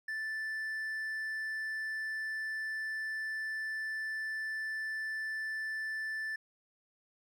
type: tone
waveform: triangle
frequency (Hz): 1760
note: A6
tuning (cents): 0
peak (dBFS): -33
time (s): 0.08-6.36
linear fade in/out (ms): 5
effects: none